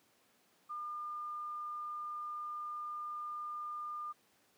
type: tone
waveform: sine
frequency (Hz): 1206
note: D6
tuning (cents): +46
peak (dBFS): -39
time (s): 0.69-4.13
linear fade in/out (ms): 20
effects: pink hiss -70 dBFS RMS until 4.57 s + high-pass 200 Hz 12 dB/octave